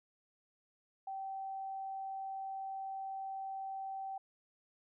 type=tone; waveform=sine; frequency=774 Hz; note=G5; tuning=22 cents flat; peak=-39 dBFS; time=1.07-4.18 s; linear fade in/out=5 ms; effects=none